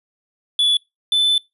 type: tone pair in turn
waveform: triangle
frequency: 3436 / 3514 Hz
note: A7 / A7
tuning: -42 / -3 cents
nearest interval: unison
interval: 39 cents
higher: second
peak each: -12 dBFS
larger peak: neither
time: 0.59-0.77 / 1.12-1.38 s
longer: second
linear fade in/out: 2 ms
effects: noise-tail reverb RT60 0.2 s tail -24 dB re dry + resampled to 32000 Hz